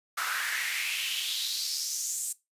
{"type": "noise with high-pass filter sweep", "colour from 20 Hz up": "pink", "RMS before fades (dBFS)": -32, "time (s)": [0.17, 2.33], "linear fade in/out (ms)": 10, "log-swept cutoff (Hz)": [1300, 8200], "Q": 3.9, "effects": ["noise-tail reverb RT60 0.2 s tail -18 dB re dry", "resampled to 32000 Hz"]}